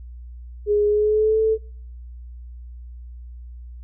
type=tone with pitch glide; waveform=sine; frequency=415.3 to 440 Hz; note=G#4 to A4; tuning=0 to 0 cents; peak=-15 dBFS; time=0.66-1.58 s; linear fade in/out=50 ms; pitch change=+100 cents; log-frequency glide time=0.87-1.4 s; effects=noise-tail reverb RT60 0.5 s tail -24 dB re dry + added 60 Hz sine -35 dBFS peak until 3.83 s